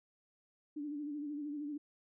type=tone with vibrato; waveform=sine; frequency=293.7 Hz; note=D4; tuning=in tune; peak=-38 dBFS; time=0.76-1.78 s; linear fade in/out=10 ms; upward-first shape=sine; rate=13 Hz; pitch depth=57 cents each way; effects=none